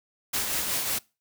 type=noise with tremolo; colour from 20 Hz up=white; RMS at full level=-27 dBFS; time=0.33-0.99 s; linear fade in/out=10 ms; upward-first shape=sine; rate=5.4 Hz; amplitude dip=35%; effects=noise-tail reverb RT60 0.3 s tail -24 dB re dry